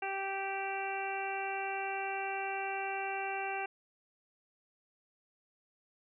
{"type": "harmonic tone", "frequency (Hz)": 390, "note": "G4", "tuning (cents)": -9, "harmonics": [1, 2, 3, 4, 5, 6, 7], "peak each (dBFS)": [-42, -37, -48, -43, -48, -43, -43], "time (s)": [0.02, 3.66], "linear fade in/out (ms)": 5, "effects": []}